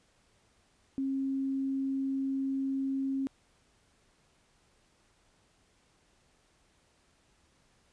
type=tone; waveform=sine; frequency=270 Hz; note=C#4; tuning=45 cents flat; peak=-29 dBFS; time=0.98-3.27 s; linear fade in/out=0 ms; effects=pink hiss -68 dBFS RMS until 7.92 s + resampled to 22050 Hz